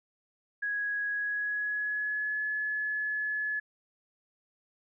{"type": "tone with pitch glide", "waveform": "sine", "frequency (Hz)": [1663, 1708.8], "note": ["G#6", "G#6"], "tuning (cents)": [2, 49], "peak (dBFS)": -29, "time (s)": [0.62, 3.6], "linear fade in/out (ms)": 10, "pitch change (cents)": 47, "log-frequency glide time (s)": [1.1, 2.42], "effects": []}